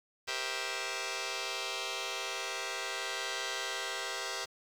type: chord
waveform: 5% pulse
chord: C dominant seventh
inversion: second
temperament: just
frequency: 392.4 / 470.9 / 523.3 / 654.1 Hz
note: G4 / Bb4 / C5 / E5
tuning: +2 / +18 / 0 / -14 cents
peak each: -29 dBFS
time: 0.27-4.46 s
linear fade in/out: 20 ms
effects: low-pass 8000 Hz 12 dB/octave + 9-bit